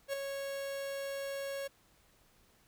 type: tone with ADSR envelope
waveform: 45% pulse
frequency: 552 Hz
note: C#5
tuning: 7 cents flat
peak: -31 dBFS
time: 0.08-1.68 s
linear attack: 53 ms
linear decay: 4 ms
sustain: -6 dB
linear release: 13 ms
effects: pink hiss -67 dBFS RMS until 2.67 s